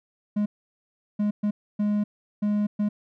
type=tone bursts at uneven times; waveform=triangle; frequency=207.9 Hz; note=G#3; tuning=2 cents sharp; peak=-19 dBFS; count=6; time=0.36-0.46 / 1.19-1.31 / 1.43-1.51 / 1.79-2.04 / 2.42-2.67 / 2.79-2.89 s; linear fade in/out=10 ms; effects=none